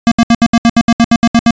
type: tone bursts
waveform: square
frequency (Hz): 233.1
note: A#3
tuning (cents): 0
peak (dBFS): -5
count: 13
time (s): 0.07-1.507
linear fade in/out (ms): 0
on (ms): 45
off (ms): 71
effects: resampled to 16000 Hz

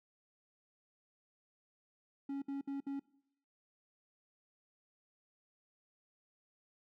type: tone bursts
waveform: triangle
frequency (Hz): 277.2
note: C#4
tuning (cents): 0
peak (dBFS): -35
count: 4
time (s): 2.29-2.996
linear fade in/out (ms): 5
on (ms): 130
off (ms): 62
effects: noise-tail reverb RT60 0.7 s tail -21 dB re dry

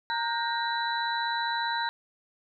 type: tone cluster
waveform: sine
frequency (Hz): 930 / 1443 / 1578 / 1866 / 3961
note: A#5 / F#6 / G6 / A#6 / B7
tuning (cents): -4 / -44 / +11 / +1 / +4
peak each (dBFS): -29 / -38 / -34 / -38 / -34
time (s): 0.1-1.89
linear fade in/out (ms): 0
effects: none

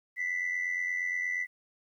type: tone pair together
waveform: sine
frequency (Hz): 1975.5 / 2064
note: B6 / C7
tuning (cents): 0 / -24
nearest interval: minor second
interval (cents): 76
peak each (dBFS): -29 / -34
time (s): 0.16-1.47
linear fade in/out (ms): 50
effects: tanh soft clip ceiling -25 dBFS + 11-bit

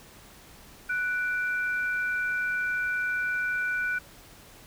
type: tone pair together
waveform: sine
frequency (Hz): 1479.8 / 2349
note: F#6 / D7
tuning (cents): 0 / 0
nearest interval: minor sixth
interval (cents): 800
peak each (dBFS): -26 / -36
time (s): 0.89-3.99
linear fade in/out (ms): 10
effects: pink hiss -51 dBFS RMS until 4.66 s

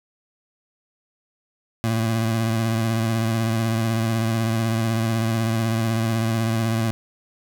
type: tone with vibrato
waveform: 25% pulse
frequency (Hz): 113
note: A2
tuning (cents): +47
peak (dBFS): -16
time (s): 1.84-6.91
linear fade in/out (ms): 0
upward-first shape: triangle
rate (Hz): 16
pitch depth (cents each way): 49
effects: none

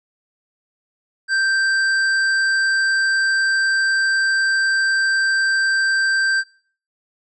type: tone with hard clipping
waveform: sine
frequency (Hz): 1568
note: G6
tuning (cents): 0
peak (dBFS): -17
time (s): 1.28-6.44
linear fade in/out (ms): 50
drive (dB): 10
effects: noise-tail reverb RT60 0.5 s tail -24 dB re dry + resampled to 22050 Hz

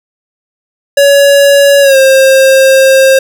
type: tone with pitch glide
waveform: square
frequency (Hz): 563 to 532.9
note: C#5 to C5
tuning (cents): +27 to +32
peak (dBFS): -3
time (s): 0.97-3.19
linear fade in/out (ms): 5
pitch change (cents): -95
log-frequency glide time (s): 1.81-1.97
effects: none

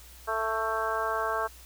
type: harmonic tone with a mistuned harmonic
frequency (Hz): 221.3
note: A3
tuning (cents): +10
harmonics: 2 / 3 / 4 / 5 / 6 / 7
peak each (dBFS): -35 / -33 / -35 / -32 / -34 / -35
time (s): 0.27-1.48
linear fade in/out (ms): 20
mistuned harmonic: 7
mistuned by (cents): +28
effects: added 60 Hz sine -50 dBFS peak until 1.65 s + white hiss -52 dBFS RMS until 1.65 s

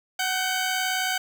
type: tone pair together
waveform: 15% pulse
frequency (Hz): 746 / 1550.9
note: F#5 / G6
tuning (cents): +14 / -19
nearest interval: octave + minor second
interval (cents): 1267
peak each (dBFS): -19 / -22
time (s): 0.19-1.18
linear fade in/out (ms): 5
effects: none

